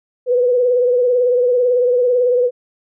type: tone with vibrato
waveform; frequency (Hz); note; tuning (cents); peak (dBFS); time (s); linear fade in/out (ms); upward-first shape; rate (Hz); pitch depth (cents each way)
sine; 493.9; B4; 0; -11; 0.26-2.51; 50; triangle; 18; 59
effects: none